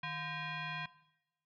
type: tone with frequency modulation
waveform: sine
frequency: 710 Hz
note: F5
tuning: 28 cents sharp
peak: -37 dBFS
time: 0.03-0.86 s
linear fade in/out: 5 ms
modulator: 866 Hz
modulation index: 2.9
effects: noise-tail reverb RT60 0.9 s tail -19 dB re dry